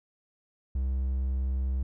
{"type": "tone", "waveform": "triangle", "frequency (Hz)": 65.41, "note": "C2", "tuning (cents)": 0, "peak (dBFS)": -24, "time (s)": [0.75, 1.83], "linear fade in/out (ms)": 5, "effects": []}